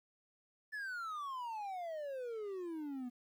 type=exponential sweep; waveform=triangle; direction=down; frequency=1760 to 240 Hz; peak=-38 dBFS; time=0.72-3.1 s; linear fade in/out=20 ms; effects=12-bit